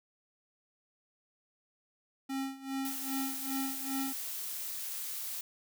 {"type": "tone with tremolo", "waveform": "square", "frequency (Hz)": 269.3, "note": "C#4", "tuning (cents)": -50, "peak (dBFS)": -33, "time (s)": [2.29, 4.13], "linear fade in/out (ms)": 10, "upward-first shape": "sine", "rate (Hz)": 2.5, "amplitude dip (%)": 85}
{"type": "noise", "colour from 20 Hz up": "blue", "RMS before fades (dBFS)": -39, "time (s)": [2.85, 5.41], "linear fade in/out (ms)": 2}
{"effects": []}